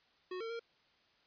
square tone with pitch steps, 367 / 453.7 / 463.6 Hz, F#4 / A#4 / A#4, -14 / -47 / -10 cents, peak -40 dBFS, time 0.31-0.595 s, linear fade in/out 5 ms, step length 95 ms, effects white hiss -70 dBFS RMS until 1.26 s + resampled to 11025 Hz

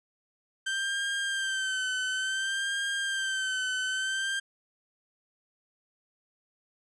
30% pulse tone with vibrato, 1561 Hz, G6, 8 cents flat, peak -26 dBFS, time 0.66-4.4 s, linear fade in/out 10 ms, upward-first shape sine, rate 0.57 Hz, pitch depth 50 cents each way, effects resampled to 24000 Hz

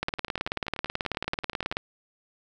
two click trains, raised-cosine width 0.3 ms, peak -23 / -11 dBFS, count 18 / 33, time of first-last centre 0.09-1.725 / 0.03-1.769 s, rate 10.4 / 18.4 Hz, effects none

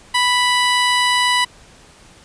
15% pulse tone, 987.8 Hz, B5, in tune, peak -7 dBFS, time 0.14-1.45 s, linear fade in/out 10 ms, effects pink hiss -46 dBFS RMS until 2.24 s + resampled to 22050 Hz

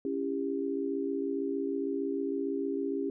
sine chord, C# diminished, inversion none, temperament just, 277.2 / 332.6 / 399.1 Hz, C#4 / E4 / G4, 0 / +16 / +31 cents, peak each -33 / -37 / -33 dBFS, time 0.05-3.1 s, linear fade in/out 2 ms, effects none

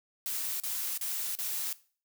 blue noise bursts, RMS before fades -34 dBFS, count 4, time 0.26-1.728 s, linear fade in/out 0 ms, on 340 ms, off 36 ms, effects noise-tail reverb RT60 0.4 s tail -18 dB re dry

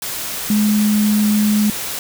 sine tone in noise, 210.5 Hz, G#3, 24 cents sharp, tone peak -12 dBFS, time 0.5-1.7 s, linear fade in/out 2 ms, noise white, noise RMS -25 dBFS, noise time 0.02-1.99 s, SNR +10 dB, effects none

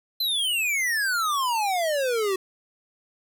square exponential sweep, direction down, 4135 to 370 Hz, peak -23 dBFS, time 0.2-2.36 s, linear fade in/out 5 ms, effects none

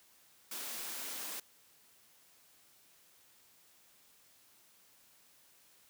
white high-pass noise, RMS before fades -42 dBFS, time 0.51-1.4 s, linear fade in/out 5 ms, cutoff 190 Hz, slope 48 dB/octave, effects white hiss -65 dBFS RMS until 5.89 s + high-pass 60 Hz 12 dB/octave

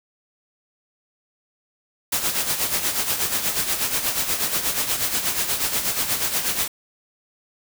white noise with tremolo, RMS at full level -21 dBFS, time 2.12-6.68 s, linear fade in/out 5 ms, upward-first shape sine, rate 8.3 Hz, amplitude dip 60%, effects none

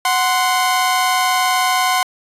sawtooth tone pair together, 739.1 / 1042 Hz, F#5 / C6, -2 / -7 cents, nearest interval tritone, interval 595 cents, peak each -13 dBFS, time 0.05-2.03 s, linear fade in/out 2 ms, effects resampled to 32000 Hz

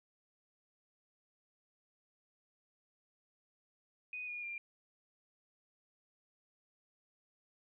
sine tone with pitch steps, 2489 / 2438 / 2388 Hz, D#7 / D#7 / D7, 0 / -36 / +28 cents, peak -40 dBFS, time 4.13-4.58 s, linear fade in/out 2 ms, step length 150 ms, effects none

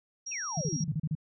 sine tone, 5640 Hz, F8, 16 cents sharp, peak -35 dBFS, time 0.26-0.84 s, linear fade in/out 10 ms
sine exponential sweep, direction down, 2794 to 101.9 Hz, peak -36 dBFS, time 0.31-0.95 s, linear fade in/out 10 ms
sine tone bursts, 155.56 Hz, D#3, in tune, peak -27 dBFS, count 8, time 0.57-1.152 s, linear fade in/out 5 ms, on 43 ms, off 34 ms
effects none

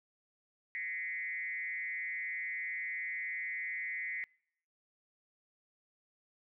sine tone with frequency modulation, 2030 Hz, B6, 47 cents sharp, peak -36 dBFS, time 0.75-4.24 s, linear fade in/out 0 ms, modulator 163 Hz, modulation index 1.1, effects noise-tail reverb RT60 0.7 s tail -26 dB re dry

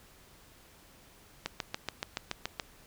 click train, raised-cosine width 0.2 ms, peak -15 dBFS, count 9, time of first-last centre 1.46-2.598 s, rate 7.03 Hz, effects pink hiss -58 dBFS RMS until 2.86 s

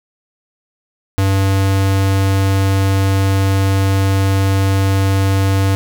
square tone, 97.1 Hz, G2, 16 cents flat, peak -12 dBFS, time 1.18-5.75 s, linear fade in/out 0 ms, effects none

